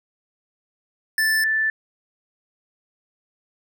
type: tone pair in turn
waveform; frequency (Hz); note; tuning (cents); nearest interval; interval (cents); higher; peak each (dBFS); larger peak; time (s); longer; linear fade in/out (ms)
square / sine; 1760 / 1760; A6 / A6; 0 / 0; unison; 0; neither; -18; neither; 1.18-1.44 / 1.44-1.7; neither; 2
effects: none